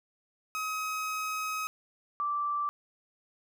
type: tone pair in turn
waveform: 30% pulse / sine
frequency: 1269 / 1169.1 Hz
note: D#6 / D6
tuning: +34 / -8 cents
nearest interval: minor second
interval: 142 cents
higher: first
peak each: -29 / -28 dBFS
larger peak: second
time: 0.55-1.67 / 2.2-2.69 s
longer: first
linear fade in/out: 0 ms
effects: none